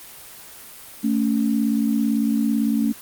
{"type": "tone pair together", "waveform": "sine", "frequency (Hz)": [222.1, 280], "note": ["A3", "C#4"], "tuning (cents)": [16, 18], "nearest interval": "major third", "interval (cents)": 402, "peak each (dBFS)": [-19, -22], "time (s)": [1.03, 2.93], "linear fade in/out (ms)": 20, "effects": ["white hiss -41 dBFS RMS until 3.01 s", "Opus 24 kbps"]}